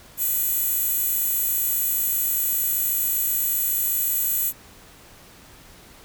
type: tone with high-pass filter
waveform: 10% pulse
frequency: 493.9 Hz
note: B4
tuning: in tune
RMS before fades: -23 dBFS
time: 0.17-4.53 s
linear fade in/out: 50 ms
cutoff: 12000 Hz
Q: 1.4
effects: pink hiss -48 dBFS RMS until 6.04 s